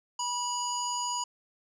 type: tone with low-pass filter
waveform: square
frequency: 974 Hz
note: B5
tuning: 24 cents flat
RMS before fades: -32 dBFS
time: 0.19-1.24 s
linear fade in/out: 5 ms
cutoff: 6400 Hz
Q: 9.7
effects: none